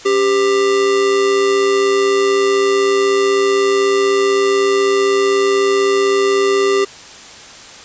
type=tone with amplitude modulation; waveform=square; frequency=395.7 Hz; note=G4; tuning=16 cents sharp; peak=-10 dBFS; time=0.05-6.85 s; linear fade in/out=10 ms; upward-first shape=sine; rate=116 Hz; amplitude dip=45%; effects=white hiss -36 dBFS RMS until 7.84 s + resampled to 16000 Hz